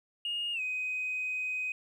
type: tone with pitch glide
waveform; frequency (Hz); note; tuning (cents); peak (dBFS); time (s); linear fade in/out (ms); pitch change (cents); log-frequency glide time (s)
sine; 2850 to 2510; F7 to D#7; +34 to +15; -30; 0.25-1.72; 2; -219; 0.53-0.61
effects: tanh soft clip ceiling -27 dBFS + 11-bit